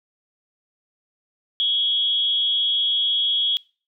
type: tone with amplitude modulation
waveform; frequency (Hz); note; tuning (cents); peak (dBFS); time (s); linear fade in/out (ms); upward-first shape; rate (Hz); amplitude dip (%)
sine; 3322; G#7; 0; -15; 1.6-3.57; 0; sine; 260; 60
effects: noise-tail reverb RT60 0.4 s tail -24 dB re dry